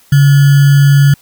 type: tone with sample-and-hold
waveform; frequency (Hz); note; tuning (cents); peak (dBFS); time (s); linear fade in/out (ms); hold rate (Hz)
sine; 141; C#3; +30; -3; 0.12-1.14; 5; 1575
effects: white hiss -47 dBFS RMS until 1.21 s